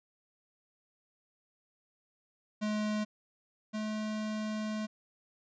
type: tone pair in turn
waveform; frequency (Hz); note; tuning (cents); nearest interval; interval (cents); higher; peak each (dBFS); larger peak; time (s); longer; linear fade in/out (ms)
square; 212.3 / 214.9; G#3 / A3; +38 / -41; unison; 21; second; -31 / -34; first; 2.61-3.05 / 3.73-4.87; second; 20
effects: resampled to 16000 Hz